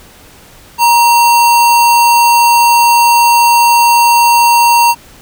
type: tone with sample-and-hold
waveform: sine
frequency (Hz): 943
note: A#5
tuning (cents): +20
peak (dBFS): -4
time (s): 0.78-4.95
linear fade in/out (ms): 50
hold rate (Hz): 3675
effects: pink hiss -39 dBFS RMS until 5.21 s